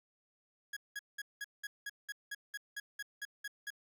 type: tone bursts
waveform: 40% pulse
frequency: 1661.2 Hz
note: G#6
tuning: in tune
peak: -38 dBFS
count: 14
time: 0.73-3.704 s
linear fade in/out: 5 ms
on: 36 ms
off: 190 ms
effects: none